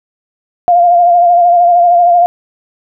sine tone with vibrato, 698.5 Hz, F5, in tune, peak -4 dBFS, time 0.68-2.26 s, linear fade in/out 0 ms, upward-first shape sine, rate 13 Hz, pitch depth 38 cents each way, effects none

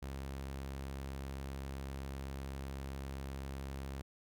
sawtooth tone, 67.8 Hz, C#2, 38 cents flat, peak -37 dBFS, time 0.02-4.02 s, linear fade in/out 10 ms, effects none

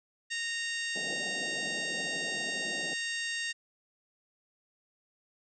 harmonic tone, 926 Hz, A#5, 12 cents flat, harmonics 2 / 3 / 4 / 5 / 6 / 7 / 8 / 9, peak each -35 / -39 / -41 / -43 / -45 / -46 / -47 / -48 dBFS, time 0.3-3.53 s, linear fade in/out 20 ms
white band-pass noise, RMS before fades -43 dBFS, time 0.95-2.94 s, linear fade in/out 10 ms, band 150 to 790 Hz, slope 96 dB/octave
effects none

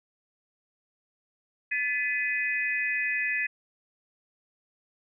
sine tone cluster, 1737 / 2007 / 2505 Hz, A6 / B6 / D#7, -23 / +27 / +11 cents, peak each -30 dBFS, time 1.71-3.47 s, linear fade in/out 10 ms, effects none

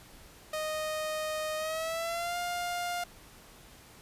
sawtooth tone with pitch glide, 620 to 704 Hz, D#5 to F5, -6 to +14 cents, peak -28 dBFS, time 0.53-3.04 s, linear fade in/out 5 ms, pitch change +220 cents, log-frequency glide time 1.57-2.37 s, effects pink hiss -54 dBFS RMS until 4.01 s + resampled to 32000 Hz

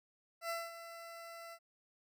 20% pulse tone with ADSR envelope, 672 Hz, E5, 33 cents sharp, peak -31 dBFS, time 0.41-1.59 s, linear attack 85 ms, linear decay 210 ms, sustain -12 dB, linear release 61 ms, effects none

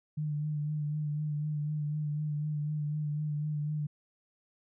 sine tone with vibrato, 150 Hz, D3, 37 cents sharp, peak -30 dBFS, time 0.17-3.87 s, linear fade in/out 10 ms, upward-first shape sine, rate 4 Hz, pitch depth 29 cents each way, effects none

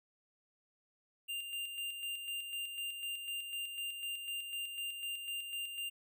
square tone with tremolo, 2794 Hz, F7, in tune, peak -38 dBFS, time 1.28-5.9 s, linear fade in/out 20 ms, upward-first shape square, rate 4 Hz, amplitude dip 45%, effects none

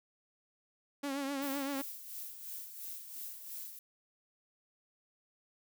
sawtooth tone with vibrato, 277.2 Hz, C#4, in tune, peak -31 dBFS, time 1.03-1.82 s, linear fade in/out 10 ms, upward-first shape triangle, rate 7.8 Hz, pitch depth 70 cents each way
violet noise with tremolo, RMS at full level -43 dBFS, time 1.42-3.79 s, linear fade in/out 2 ms, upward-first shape sine, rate 2.9 Hz, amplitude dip 55%
effects none

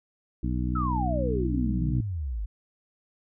harmonic tone, 61.74 Hz, B1, in tune, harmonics 1 / 2 / 3 / 4 / 5, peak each -28 / -31 / -33 / -34 / -35 dBFS, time 0.43-2.01 s, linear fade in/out 5 ms
sine exponential sweep, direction down, 1353 to 47.06 Hz, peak -28 dBFS, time 0.75-2.46 s, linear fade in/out 10 ms
effects none

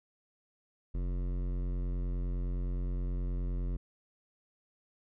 sine tone with hard clipping, 44.83 Hz, F1, 46 cents sharp, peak -33 dBFS, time 0.94-3.77 s, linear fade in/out 10 ms, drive 15 dB, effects none

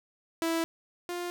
sawtooth tone pair in turn, 329.4 / 351.6 Hz, E4 / F4, -1 / +12 cents, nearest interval minor second, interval 113 cents, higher second, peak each -23 / -29 dBFS, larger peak first, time 0.42-0.64 / 1.09-1.3 s, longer first, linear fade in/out 0 ms, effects none

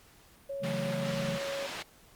sine tone, 554.4 Hz, C#5, in tune, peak -34 dBFS, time 0.49-1.67 s, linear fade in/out 10 ms
sine chord, F# minor seventh, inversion second, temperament equal, 138.59 / 164.81 / 185 / 220 Hz, C#3 / E3 / F#3 / A3, 0 / 0 / 0 / 0 cents, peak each -38 dBFS, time 0.6-1.4 s, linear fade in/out 50 ms
white band-pass noise, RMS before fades -40 dBFS, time 0.63-1.83 s, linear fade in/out 10 ms, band 150 to 3400 Hz, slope 12 dB/octave
effects pink hiss -59 dBFS RMS until 2.15 s + Opus 48 kbps

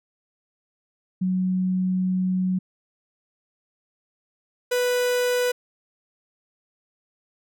sine / 45% pulse tone pair in turn, 185 / 493.9 Hz, F#3 / B4, 0 / 0 cents, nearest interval octave + perfect fourth, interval 1700 cents, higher second, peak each -20 dBFS, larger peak neither, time 1.21-2.59 / 4.71-5.52 s, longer first, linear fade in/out 10 ms, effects none

